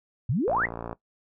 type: exponential sweep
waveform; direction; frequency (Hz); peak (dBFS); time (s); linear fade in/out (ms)
sine; up; 103.83 to 2115; -22; 0.29-0.66; 5
type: click train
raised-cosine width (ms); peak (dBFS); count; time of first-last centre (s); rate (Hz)
1; -20; 27; 0.48-0.929; 57.9
effects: noise-tail reverb RT60 0.1 s tail -18 dB re dry